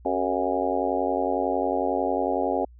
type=harmonic tone with a mistuned harmonic; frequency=91 Hz; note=F#2; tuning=28 cents flat; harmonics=3 / 4 / 5 / 6 / 7 / 8 / 9; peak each=-30 / -30 / -30 / -30 / -30 / -30 / -30 dBFS; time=0.05-2.65 s; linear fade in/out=5 ms; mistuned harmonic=4; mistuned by=+59 cents; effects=added 60 Hz sine -46 dBFS peak until 2.79 s